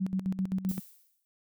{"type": "tone with tremolo", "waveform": "sine", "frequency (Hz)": 188.9, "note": "F#3", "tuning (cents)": 36, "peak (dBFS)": -26, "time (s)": [0, 0.8], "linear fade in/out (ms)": 20, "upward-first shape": "square", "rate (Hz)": 7.7, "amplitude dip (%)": 75}
{"type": "noise with exponential decay", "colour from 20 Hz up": "violet", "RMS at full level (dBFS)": -40, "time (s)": [0.69, 1.25], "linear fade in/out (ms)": 0, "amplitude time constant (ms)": 120}
{"effects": []}